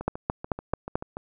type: two click trains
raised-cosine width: 1 ms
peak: -10 / -20 dBFS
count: 5 / 9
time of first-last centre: 0.08-0.955 / 0.01-1.169 s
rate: 4.57 / 6.9 Hz
effects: none